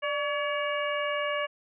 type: harmonic tone with a mistuned harmonic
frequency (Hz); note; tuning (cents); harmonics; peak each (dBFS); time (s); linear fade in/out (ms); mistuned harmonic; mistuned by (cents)
567; C#5; +39; 1 / 2 / 3 / 4 / 5; -30 / -33 / -35 / -36 / -37; 0.02-1.47; 20; 1; +68
effects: none